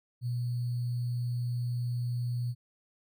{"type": "tone with sample-and-hold", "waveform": "sine", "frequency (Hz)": 121.6, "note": "B2", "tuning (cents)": -26, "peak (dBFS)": -29, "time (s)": [0.21, 2.55], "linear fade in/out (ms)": 50, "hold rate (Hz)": 4410, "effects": []}